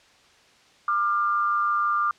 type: tone pair together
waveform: sine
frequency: 1194 / 1400 Hz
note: D6 / F6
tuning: +28 / +4 cents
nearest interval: minor third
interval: 276 cents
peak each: -21 / -28 dBFS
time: 0.88-2.11 s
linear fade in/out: 2 ms
effects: white hiss -56 dBFS RMS until 2.18 s + low-pass 5000 Hz 12 dB/octave